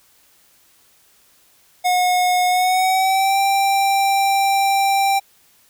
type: tone with pitch glide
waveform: square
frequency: 725 to 786.1 Hz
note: F#5 to G5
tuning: -35 to +5 cents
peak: -15 dBFS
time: 1.84-5.2 s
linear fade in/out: 20 ms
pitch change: +140 cents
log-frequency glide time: 2.48-3.39 s
effects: white hiss -55 dBFS RMS until 5.69 s